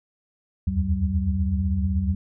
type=tone cluster; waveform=sine; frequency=72.9 / 80.7 / 89 / 191.2 Hz; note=D2 / E2 / F2 / G3; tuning=-12 / -36 / +33 / -43 cents; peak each=-26 dBFS; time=0.67-2.15 s; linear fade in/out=5 ms; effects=none